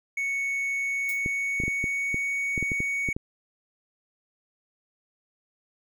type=tone with pitch glide; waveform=triangle; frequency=2217 to 2232 Hz; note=C#7 to C#7; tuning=0 to +11 cents; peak=-24 dBFS; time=0.17-3.13 s; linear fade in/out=5 ms; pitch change=+11 cents; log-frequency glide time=0.72-2.32 s
type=noise with exponential decay; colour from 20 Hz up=violet; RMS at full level=-33 dBFS; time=1.09-1.24 s; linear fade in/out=0 ms; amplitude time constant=32 ms
type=clicks; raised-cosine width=3 ms; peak=-18 dBFS; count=12; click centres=1.261 / 1.601 / 1.637 / 1.68 / 1.841 / 2.144 / 2.578 / 2.627 / 2.718 / 2.804 / 3.088 / 3.165 s
effects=none